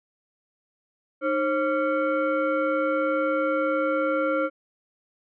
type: tone with frequency modulation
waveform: sine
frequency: 536 Hz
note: C5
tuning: 42 cents sharp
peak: -21 dBFS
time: 1.21-4.5 s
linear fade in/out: 50 ms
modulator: 843 Hz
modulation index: 1.1
effects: none